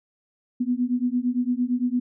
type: beating tone pair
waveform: sine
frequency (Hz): 242.6 / 251.4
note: B3 / B3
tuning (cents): -31 / +31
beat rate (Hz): 8.8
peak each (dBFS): -24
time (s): 0.6-2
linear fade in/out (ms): 10
effects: none